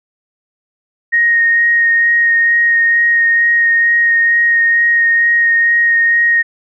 sine tone with vibrato, 1864.7 Hz, A#6, in tune, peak -8 dBFS, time 1.12-6.43 s, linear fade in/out 20 ms, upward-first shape sine, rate 2.2 Hz, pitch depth 11 cents each way, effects none

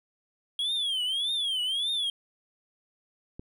triangle tone with vibrato, 3278 Hz, G#7, 23 cents flat, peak -25 dBFS, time 0.59-2.1 s, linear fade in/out 2 ms, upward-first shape triangle, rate 1.7 Hz, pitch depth 210 cents each way
click, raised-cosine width 3 ms, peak -27 dBFS, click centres 3.395 s
effects none

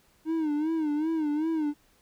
triangle tone with vibrato, 309.7 Hz, D#4, 8 cents flat, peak -23 dBFS, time 0.25-1.74 s, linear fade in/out 50 ms, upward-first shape sine, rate 2.6 Hz, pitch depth 97 cents each way, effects pink hiss -64 dBFS RMS until 2.01 s

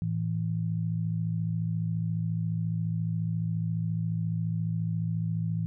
sine tone pair together, 110.21 / 164.6 Hz, A2 / E3, +3 / -2 cents, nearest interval perfect fifth, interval 695 cents, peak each -30 / -29 dBFS, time 0.02-5.66 s, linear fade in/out 0 ms, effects none

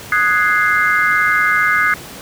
sine chord, Ab dominant seventh, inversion second, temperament equal, 1244.5 / 1480 / 1661.2 / 2093 Hz, Eb6 / Gb6 / Ab6 / C7, 0 / 0 / 0 / 0 cents, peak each -17 dBFS, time 0.12-1.94 s, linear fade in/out 2 ms, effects pink hiss -33 dBFS RMS until 2.21 s + high-pass 80 Hz 12 dB/octave

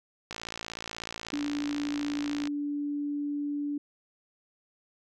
click train, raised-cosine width 0.2 ms, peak -19 dBFS, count 123, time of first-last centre 0.31-2.473 s, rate 56.4 Hz
sine tone, 290 Hz, D4, 22 cents flat, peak -29 dBFS, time 1.33-3.78 s, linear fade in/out 5 ms
effects none

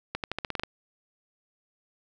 accelerating click train, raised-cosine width 0.3 ms, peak -14 dBFS, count 9, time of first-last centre 0.15-0.635 s, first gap 88 ms, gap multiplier 0.89, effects none

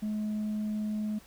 sine tone with tanh clipping, 212.8 Hz, G#3, 42 cents sharp, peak -30 dBFS, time 0.02-1.19 s, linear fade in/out 10 ms, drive 1 dB, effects pink hiss -56 dBFS RMS until 1.26 s

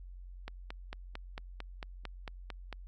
click train, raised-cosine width 0.3 ms, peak -25 dBFS, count 11, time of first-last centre 0.48-2.727 s, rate 4.45 Hz, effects added 45 Hz sine -45 dBFS peak until 2.87 s + Opus 48 kbps

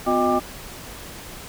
sine tone cluster, 252.4 / 360.8 / 619 / 800 / 1186 Hz, B3 / F#4 / D#5 / G5 / D6, +38 / -44 / -9 / +35 / +17 cents, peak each -23 dBFS, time 0.06-0.4 s, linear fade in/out 20 ms, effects tanh soft clip ceiling -7 dBFS + pink hiss -38 dBFS RMS until 1.48 s

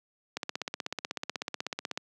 click train, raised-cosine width 0.2 ms, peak -15 dBFS, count 27, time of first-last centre 0.37-1.975 s, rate 16.2 Hz, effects high-pass 200 Hz 12 dB/octave

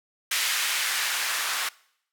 blue noise with band-pass filter sweep, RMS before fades -27 dBFS, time 0.31-1.69 s, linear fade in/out 5 ms, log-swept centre 2000 to 1300 Hz, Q 1.1, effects noise-tail reverb RT60 0.7 s tail -23 dB re dry

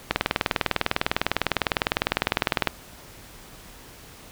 click train, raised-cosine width 0.3 ms, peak -3 dBFS, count 52, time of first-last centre 0.11-2.673 s, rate 19.9 Hz, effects pink hiss -46 dBFS RMS until 4.31 s

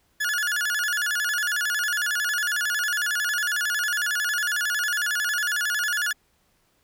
40% pulse tone with vibrato, 1568 Hz, G6, in tune, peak -22 dBFS, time 0.2-6.13 s, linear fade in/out 10 ms, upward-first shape square, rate 11 Hz, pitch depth 150 cents each way, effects pink hiss -66 dBFS RMS until 6.83 s

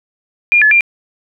sine tone with pitch steps, 2412 / 1717 / 2386 Hz, D7 / A6 / D7, +46 / -43 / +27 cents, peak -6 dBFS, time 0.52-0.808 s, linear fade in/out 0 ms, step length 96 ms, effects none

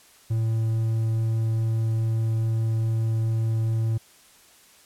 triangle tone, 112.2 Hz, A2, 34 cents sharp, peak -19 dBFS, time 0.3-3.98 s, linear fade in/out 10 ms, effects white hiss -54 dBFS RMS until 4.85 s + low-pass 12000 Hz 12 dB/octave

